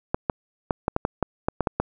clicks, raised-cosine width 1 ms, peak -7 dBFS, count 11, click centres 0.145 / 0.298 / 0.708 / 0.881 / 0.964 / 1.051 / 1.227 / 1.485 / 1.607 / 1.672 / 1.8 s, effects none

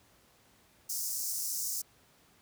pink high-pass noise, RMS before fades -35 dBFS, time 0.89-1.82 s, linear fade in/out 10 ms, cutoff 5300 Hz, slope 48 dB/octave, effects pink hiss -64 dBFS RMS until 2.41 s + high-pass 60 Hz 12 dB/octave

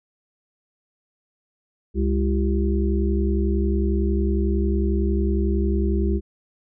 harmonic tone with a mistuned harmonic, 67.5 Hz, C#2, 45 cents flat, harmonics 1 / 3 / 5 / 6, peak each -20 / -25 / -27 / -28 dBFS, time 1.94-6.21 s, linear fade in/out 50 ms, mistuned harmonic 6, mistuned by -72 cents, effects none

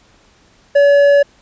sine tone with hard clipping, 569 Hz, C#5, 45 cents sharp, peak -8 dBFS, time 0.75-1.23 s, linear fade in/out 10 ms, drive 6 dB, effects pink hiss -51 dBFS RMS until 1.41 s + resampled to 16000 Hz

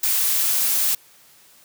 blue noise, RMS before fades -20 dBFS, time 0.03-0.95 s, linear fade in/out 5 ms, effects white hiss -52 dBFS RMS until 1.64 s + high-pass 80 Hz 12 dB/octave

